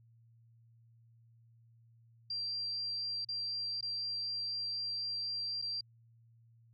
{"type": "tone with dropouts", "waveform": "sine", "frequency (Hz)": 4726, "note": "D8", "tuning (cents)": 10, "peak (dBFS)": -35, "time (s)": [2.3, 5.81], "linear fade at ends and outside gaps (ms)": 5, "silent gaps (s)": [[3.248, 3.287], [3.81, 3.826], [5.617, 5.622]], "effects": ["added 115 Hz sine -61 dBFS peak until 6.73 s"]}